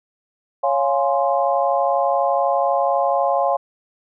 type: chord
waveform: sine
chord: Db major seventh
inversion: none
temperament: equal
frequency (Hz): 554.4 / 698.5 / 830.6 / 1046.5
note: Db5 / F5 / Ab5 / C6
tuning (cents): 0 / 0 / 0 / 0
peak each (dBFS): -20 / -20 / -22 / -24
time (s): 0.63-3.57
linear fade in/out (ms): 10
effects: none